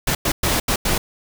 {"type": "noise bursts at uneven times", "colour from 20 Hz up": "pink", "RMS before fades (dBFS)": -19, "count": 5, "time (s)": [[0.07, 0.15], [0.25, 0.32], [0.43, 0.6], [0.68, 0.76], [0.85, 0.98]], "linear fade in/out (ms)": 5, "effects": []}